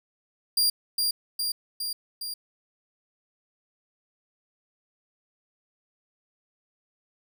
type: tone with echo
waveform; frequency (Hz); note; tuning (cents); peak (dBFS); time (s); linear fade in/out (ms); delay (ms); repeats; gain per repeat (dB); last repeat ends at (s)
sawtooth; 4783; D8; +31; -17; 0.57-0.7; 5; 410; 4; -3; 2.34
effects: none